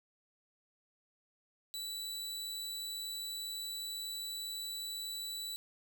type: tone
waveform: sawtooth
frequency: 3951 Hz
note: B7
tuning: in tune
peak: -36 dBFS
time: 1.74-5.56 s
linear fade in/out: 0 ms
effects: none